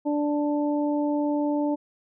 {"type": "harmonic tone", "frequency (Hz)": 293.7, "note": "D4", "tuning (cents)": 0, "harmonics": [1, 2, 3], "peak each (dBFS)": [-23, -29, -33], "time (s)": [0.05, 1.76], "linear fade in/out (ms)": 20, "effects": []}